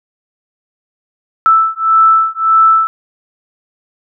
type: beating tone pair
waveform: sine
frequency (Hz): 1318.5 / 1320.2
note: E6 / E6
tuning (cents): 0 / +2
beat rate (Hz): 1.7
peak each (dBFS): -10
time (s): 1.46-2.87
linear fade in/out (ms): 0
effects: none